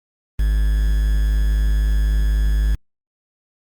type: tone with quantisation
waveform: triangle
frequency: 51.9 Hz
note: G#1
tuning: in tune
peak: -12 dBFS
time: 0.39-2.75 s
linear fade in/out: 5 ms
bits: 6
effects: Opus 32 kbps